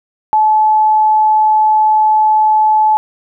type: tone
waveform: sine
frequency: 862 Hz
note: A5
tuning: 36 cents flat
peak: -7 dBFS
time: 0.33-2.97 s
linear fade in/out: 0 ms
effects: none